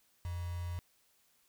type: tone with quantisation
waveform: sine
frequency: 87.31 Hz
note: F2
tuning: in tune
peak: -36 dBFS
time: 0.25-0.79 s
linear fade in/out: 0 ms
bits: 8
effects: white hiss -71 dBFS RMS until 1.48 s